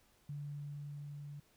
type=tone with level ramp; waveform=sine; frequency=144.9 Hz; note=D3; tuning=23 cents flat; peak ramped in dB=-40 to -45 dBFS; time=0.29-1.4 s; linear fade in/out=5 ms; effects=pink hiss -70 dBFS RMS until 1.56 s